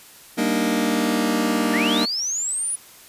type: chord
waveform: sawtooth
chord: Eb major seventh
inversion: first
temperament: just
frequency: 194.45 / 233.3 / 291.7 / 311.1 Hz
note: G3 / Bb3 / D4 / Eb4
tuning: -14 / +2 / -12 / 0 cents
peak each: -23 / -18 / -21 / -21 dBFS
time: 0.37-2.06 s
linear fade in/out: 20 ms
type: linear sweep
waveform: sine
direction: up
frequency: 1719 to 9956 Hz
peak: -22 dBFS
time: 1.73-2.76 s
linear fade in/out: 10 ms
effects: white hiss -46 dBFS RMS until 3.08 s + resampled to 32000 Hz